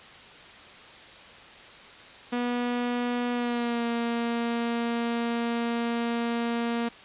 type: tone with pitch glide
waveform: sawtooth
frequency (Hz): 243.1 to 234.4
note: B3 to A#3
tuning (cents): -27 to +10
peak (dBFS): -22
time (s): 2.32-6.89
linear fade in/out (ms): 10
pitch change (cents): -63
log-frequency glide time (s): 3.32-3.85
effects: white hiss -47 dBFS RMS until 7.04 s + resampled to 8000 Hz